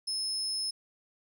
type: tone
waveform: 35% pulse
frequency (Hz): 5200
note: E8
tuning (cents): -24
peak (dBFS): -28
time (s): 0.07-0.71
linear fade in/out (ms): 10
effects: none